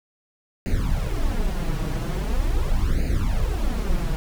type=noise with flanger; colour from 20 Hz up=brown; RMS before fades=-22 dBFS; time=0.66-4.16 s; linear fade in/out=0 ms; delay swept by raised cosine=0.44 to 6.34 ms; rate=0.42 Hz; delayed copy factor=+0.85; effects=none